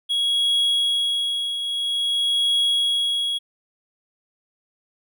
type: tone with tremolo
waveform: triangle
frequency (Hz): 3322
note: G#7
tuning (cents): 0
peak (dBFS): -15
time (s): 0.09-3.39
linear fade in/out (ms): 20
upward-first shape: triangle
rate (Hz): 0.5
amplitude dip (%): 60
effects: none